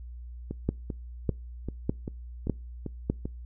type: two click trains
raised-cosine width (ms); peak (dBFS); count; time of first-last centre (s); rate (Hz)
3; -20 / -12; 8 / 5; 0.51-3.255 / 0.69-3.1; 2.55 / 1.66
effects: noise-tail reverb RT60 0.3 s tail -26 dB re dry + added 60 Hz sine -39 dBFS peak until 3.45 s